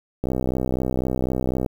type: click train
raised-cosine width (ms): 2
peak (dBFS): -10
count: 92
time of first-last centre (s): 0.24-1.662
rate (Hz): 64
effects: 7-bit